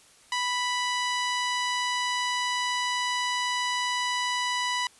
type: tone with band-pass filter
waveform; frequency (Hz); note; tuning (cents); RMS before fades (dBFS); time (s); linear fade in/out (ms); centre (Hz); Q
sawtooth; 987.8; B5; 0; -28; 0.32-4.87; 2; 3200; 0.51
effects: white hiss -56 dBFS RMS until 4.99 s + resampled to 24000 Hz